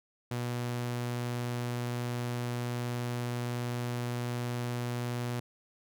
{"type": "tone", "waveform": "sawtooth", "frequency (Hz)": 121.3, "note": "B2", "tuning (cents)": -31, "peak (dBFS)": -28, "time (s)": [0.31, 5.4], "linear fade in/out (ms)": 5, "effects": []}